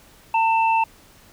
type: tone pair together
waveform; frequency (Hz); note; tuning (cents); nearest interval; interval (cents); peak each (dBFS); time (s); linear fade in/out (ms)
sine; 900 / 2660; A5 / E7; +39 / +15; octave + perfect fifth; 1876; -16 / -25; 0.34-0.84; 5
effects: pink hiss -51 dBFS RMS until 1.32 s